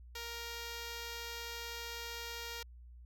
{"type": "tone", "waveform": "5% pulse", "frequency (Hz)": 467.8, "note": "A#4", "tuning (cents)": 6, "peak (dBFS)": -30, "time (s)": [0.15, 2.63], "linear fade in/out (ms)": 5, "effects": ["added 60 Hz sine -51 dBFS peak until 3.05 s"]}